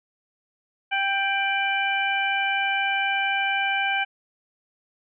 harmonic tone with a mistuned harmonic, 787 Hz, G5, 7 cents sharp, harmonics 1 / 2 / 3 / 4, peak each -26 / -26 / -26 / -31 dBFS, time 0.91-4.05 s, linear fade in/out 20 ms, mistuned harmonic 4, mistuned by -89 cents, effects none

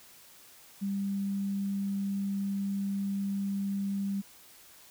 sine tone, 197.9 Hz, G3, 17 cents sharp, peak -29 dBFS, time 0.81-4.22 s, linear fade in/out 20 ms, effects white hiss -55 dBFS RMS until 4.9 s

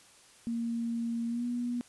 sine tone with pitch glide, 232.5 to 242 Hz, A#3 to B3, -4 to -35 cents, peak -30 dBFS, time 0.47-1.81 s, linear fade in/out 0 ms, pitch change +69 cents, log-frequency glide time 1.28-1.45 s, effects white hiss -58 dBFS RMS until 1.88 s + resampled to 24000 Hz

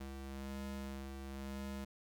35% pulse ring-modulated tone, 135.6 Hz, C#3, 38 cents flat, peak -38 dBFS, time 0-1.85 s, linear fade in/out 10 ms, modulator 67.3 Hz, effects none

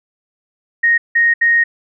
sine tone bursts at uneven times, 1864.7 Hz, A#6, in tune, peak -9 dBFS, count 3, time 0.83-0.98 / 1.15-1.34 / 1.41-1.64 s, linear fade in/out 10 ms, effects none

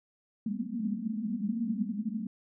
pink band-pass noise, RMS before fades -33 dBFS, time 0.46-2.27 s, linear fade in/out 5 ms, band 200 to 240 Hz, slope 96 dB/octave, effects none

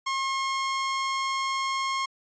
sawtooth tone, 1076 Hz, C6, 48 cents sharp, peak -22 dBFS, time 0.06-2.06 s, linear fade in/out 10 ms, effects resampled to 16000 Hz

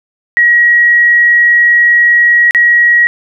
sine tone with dropouts, 1905 Hz, A#6, 37 cents sharp, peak -4 dBFS, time 0.37-3.07 s, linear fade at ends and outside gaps 0 ms, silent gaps 2.509-2.548 s, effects none

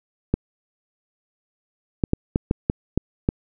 clicks, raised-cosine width 3 ms, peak -5 dBFS, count 8, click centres 0.34 / 2.038 / 2.134 / 2.359 / 2.511 / 2.699 / 2.976 / 3.289 s, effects none

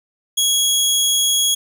20% pulse tone, 3322 Hz, G#7, in tune, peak -9 dBFS, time 0.37-1.55 s, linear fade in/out 10 ms, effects none

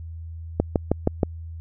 click train, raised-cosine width 2 ms, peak -5 dBFS, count 5, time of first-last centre 0.6-1.232 s, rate 6.33 Hz, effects added 82 Hz sine -33 dBFS peak until 1.6 s

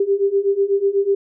sine beating tone pair, 392 / 400.1 Hz, G4 / G4, 0 / +35 cents, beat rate 8.1 Hz, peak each -19 / -17 dBFS, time 0-1.15 s, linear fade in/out 5 ms, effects none

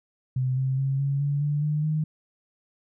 sine tone with pitch steps, 128.8 / 132.19 / 135.67 / 139.25 / 142.91 / 146.68 / 150.54 / 154.5 Hz, C3 / C3 / C#3 / C#3 / D3 / D3 / D3 / D#3, -27 / +18 / -37 / +8 / -47 / -2 / +43 / -12 cents, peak -22 dBFS, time 0.36-2.04 s, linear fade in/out 5 ms, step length 210 ms, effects none

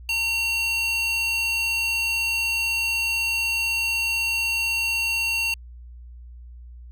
square tone with high-pass filter, 914 Hz, A#5, 34 cents flat, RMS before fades -24 dBFS, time 0.09-5.54 s, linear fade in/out 2 ms, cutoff 2900 Hz, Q 3.2, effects added 60 Hz sine -39 dBFS peak until 6.91 s

